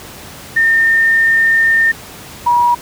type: tone pair in turn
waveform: sine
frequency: 1815 / 961.5 Hz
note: A#6 / B5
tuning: -47 / -47 cents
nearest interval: major seventh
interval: 1100 cents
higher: first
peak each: -8 dBFS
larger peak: neither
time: 0.56-1.92 / 2.46-2.75 s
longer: first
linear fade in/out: 10 ms
effects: pink hiss -33 dBFS RMS until 2.81 s + high-pass 60 Hz 12 dB/octave